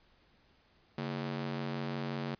sawtooth ring-modulated tone, 185 Hz, F#3, in tune, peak -28 dBFS, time 0.98-2.35 s, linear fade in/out 2 ms, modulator 42.8 Hz, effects pink hiss -67 dBFS RMS until 2.39 s + resampled to 11025 Hz

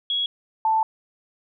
sine tone pair in turn, 3331 / 882.3 Hz, G#7 / A5, +4 / +5 cents, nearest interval octave + major seventh, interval 2299 cents, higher first, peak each -21 / -17 dBFS, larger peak second, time 0.1-0.26 / 0.65-0.83 s, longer second, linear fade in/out 2 ms, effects none

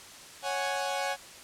sawtooth chord, C# suspended fourth, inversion none, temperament equal, 554.4 / 740 / 830.6 Hz, C#5 / F#5 / G#5, 0 / 0 / 0 cents, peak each -30 dBFS, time 0.42-1.17 s, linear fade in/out 50 ms, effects white hiss -48 dBFS RMS until 1.43 s + low-pass 9000 Hz 12 dB/octave

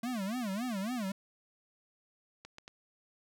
square tone with vibrato, 220 Hz, A3, in tune, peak -34 dBFS, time 0.03-1.12 s, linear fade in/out 5 ms, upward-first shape sine, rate 3.6 Hz, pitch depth 260 cents each way
clicks, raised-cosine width 0.2 ms, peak -30 dBFS, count 3, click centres 2.45 / 2.584 / 2.679 s
effects none

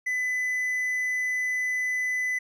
triangle tone, 2004 Hz, B6, 25 cents sharp, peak -23 dBFS, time 0.06-2.39 s, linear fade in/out 10 ms, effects none

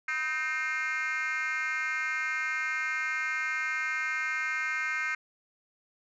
sine tone with frequency modulation, 1840 Hz, A#6, 23 cents flat, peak -26 dBFS, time 0.08-5.15 s, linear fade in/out 5 ms, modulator 285 Hz, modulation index 1.8, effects tanh soft clip ceiling -27 dBFS

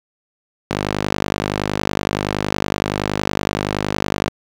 sawtooth tone with high-pass filter, 50.7 Hz, G#1, 41 cents flat, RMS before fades -22 dBFS, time 0.7-4.29 s, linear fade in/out 5 ms, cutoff 170 Hz, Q 0.6, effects low-pass 6000 Hz 12 dB/octave + 7-bit

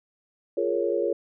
sine chord, Bb minor seventh, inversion second, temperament equal, 349.2 / 415.3 / 466.2 / 554.4 Hz, F4 / Ab4 / Bb4 / Db5, 0 / 0 / 0 / 0 cents, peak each -28 dBFS, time 0.57-1.13 s, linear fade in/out 5 ms, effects none

